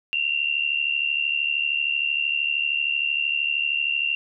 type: tone pair together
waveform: sine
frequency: 2721 / 2794 Hz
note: F7 / F7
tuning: -46 / 0 cents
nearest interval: unison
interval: 46 cents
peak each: -24 dBFS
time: 0.13-4.15 s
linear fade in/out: 0 ms
effects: none